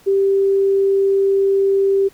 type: tone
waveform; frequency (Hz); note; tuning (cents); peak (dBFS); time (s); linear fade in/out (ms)
sine; 392; G4; 0; -12; 0.06-2.09; 20
effects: pink hiss -50 dBFS RMS until 2.13 s